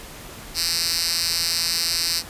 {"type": "tone with high-pass filter", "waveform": "5% pulse", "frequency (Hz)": 168.6, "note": "E3", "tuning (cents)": 39, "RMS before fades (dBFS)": -23, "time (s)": [0.54, 2.23], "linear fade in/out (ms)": 50, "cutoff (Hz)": 4400, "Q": 2.2, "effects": ["pink hiss -39 dBFS RMS until 2.29 s", "resampled to 32000 Hz"]}